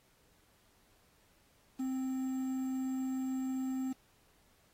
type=tone with quantisation; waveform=triangle; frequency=261.6 Hz; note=C4; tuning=in tune; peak=-31 dBFS; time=1.79-3.93 s; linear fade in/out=10 ms; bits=9; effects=pink hiss -69 dBFS RMS until 4.73 s + AAC 48 kbps